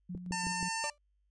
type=tone with tremolo; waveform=sine; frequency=179.2 Hz; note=F3; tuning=45 cents sharp; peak=-37 dBFS; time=0.09-0.69 s; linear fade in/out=10 ms; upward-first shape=square; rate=5.8 Hz; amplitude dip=45%
type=click train; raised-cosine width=3 ms; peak=-28 dBFS; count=4; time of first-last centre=0.15-0.628 s; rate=6.27 Hz
type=harmonic tone; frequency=899 Hz; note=A5; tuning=37 cents sharp; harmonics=1 / 2 / 3 / 5 / 6 / 7 / 8 / 9 / 10; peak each=-37 / -40 / -42 / -44 / -45 / -45 / -46 / -47 / -47 dBFS; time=0.32-0.9 s; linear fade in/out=2 ms
type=tone with exponential decay; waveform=35% pulse; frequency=587.3 Hz; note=D5; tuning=in tune; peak=-33 dBFS; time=0.84-0.98 s; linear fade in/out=0 ms; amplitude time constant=30 ms
effects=added 50 Hz sine -70 dBFS peak until 1.3 s + resampled to 22050 Hz